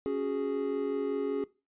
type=chord; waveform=triangle; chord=C# suspended fourth; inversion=none; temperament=equal; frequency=277.2 / 370 / 415.3 Hz; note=C#4 / F#4 / G#4; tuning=0 / 0 / 0 cents; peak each=-32 / -34 / -29 dBFS; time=0.06-1.44 s; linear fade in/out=0 ms; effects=noise-tail reverb RT60 0.3 s tail -21 dB re dry + resampled to 8000 Hz